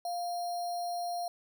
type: tone with sample-and-hold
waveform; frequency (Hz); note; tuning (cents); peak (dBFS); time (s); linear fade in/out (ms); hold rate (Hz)
sine; 700; F5; +4; -32; 0.05-1.28; 2; 4900
effects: none